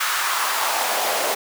pink noise with high-pass filter sweep, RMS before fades -22 dBFS, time 0-1.35 s, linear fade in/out 10 ms, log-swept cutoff 1400 to 550 Hz, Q 2.4, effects none

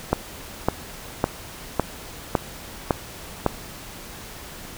click train, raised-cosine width 1 ms, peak -3 dBFS, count 7, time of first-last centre 0.13-3.463 s, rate 1.8 Hz, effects pink hiss -39 dBFS RMS until 4.77 s

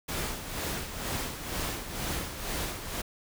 pink noise with tremolo, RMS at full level -32 dBFS, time 0.08-3.02 s, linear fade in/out 10 ms, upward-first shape sine, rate 2.1 Hz, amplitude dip 60%, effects none

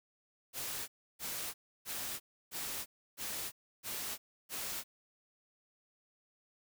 white noise bursts, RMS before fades -40 dBFS, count 7, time 0.53-4.84 s, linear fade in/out 50 ms, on 350 ms, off 310 ms, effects none

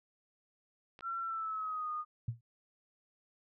clicks, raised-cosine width 0.3 ms, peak -38 / -34 dBFS, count 2, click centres 0.991 / 1.008 s
sine tone with pitch glide, 1356 to 1229.2 Hz, E6 to D#6, +49 to -21 cents, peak -35 dBFS, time 1.02-2.05 s, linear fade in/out 50 ms, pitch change -170 cents, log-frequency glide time 1.22-1.91 s
sine tone with exponential decay, 116.54 Hz, A#2, in tune, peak -29 dBFS, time 2.28-2.41 s, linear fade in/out 5 ms, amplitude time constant 27 ms
effects none

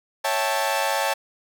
sawtooth chord, A dominant seventh, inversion first, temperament equal, 554.4 / 659.3 / 784 / 880 Hz, C#5 / E5 / G5 / A5, 0 / 0 / 0 / 0 cents, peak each -23 / -25 / -25 / -21 dBFS, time 0.24-1.14 s, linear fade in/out 10 ms, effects none

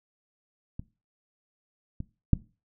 clicks, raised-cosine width 5 ms, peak -23 / -22 / -7 dBFS, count 3, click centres 0.795 / 2.004 / 2.333 s, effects noise-tail reverb RT60 0.3 s tail -19 dB re dry

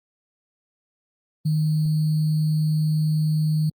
sine tone with sample-and-hold, 154.9 Hz, D#3, 7 cents flat, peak -18 dBFS, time 1.45-3.7 s, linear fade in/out 10 ms, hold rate 4410 Hz, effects Opus 32 kbps

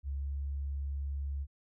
sine tone with pitch glide, 69.3 to 69.9 Hz, C#2 to C#2, 0 to +15 cents, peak -33 dBFS, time 0.03-1.47 s, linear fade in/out 50 ms, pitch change +15 cents, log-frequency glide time 0.13-0.29 s, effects none

